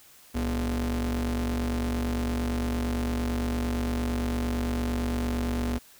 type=ring-modulated tone; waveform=45% pulse; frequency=88.7 Hz; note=F2; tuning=27 cents sharp; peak=-23 dBFS; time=0.34-5.79 s; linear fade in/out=20 ms; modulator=153 Hz; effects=white hiss -54 dBFS RMS until 5.99 s